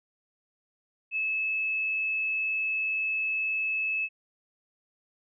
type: tone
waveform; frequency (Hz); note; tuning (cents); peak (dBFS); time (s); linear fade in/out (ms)
sine; 2601; E7; -24; -26; 1.11-4.09; 50
effects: none